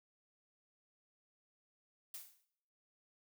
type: noise with exponential decay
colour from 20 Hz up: blue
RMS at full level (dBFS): -44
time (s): 2.14-2.45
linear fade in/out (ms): 2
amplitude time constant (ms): 67
effects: noise-tail reverb RT60 0.7 s tail -18 dB re dry